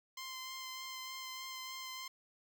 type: tone with vibrato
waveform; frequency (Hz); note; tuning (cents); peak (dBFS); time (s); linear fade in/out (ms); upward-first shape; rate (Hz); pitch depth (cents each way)
10% pulse; 1043; C6; -6; -35; 0.17-2.08; 5; sine; 3.3; 14
effects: none